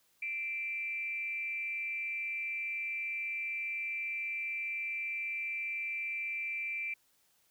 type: tone with frequency modulation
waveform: sine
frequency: 2349 Hz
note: D7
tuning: in tune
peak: -34 dBFS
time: 0.22-6.94 s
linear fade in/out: 5 ms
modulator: 273 Hz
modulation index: 0.36
effects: white hiss -71 dBFS RMS until 7.5 s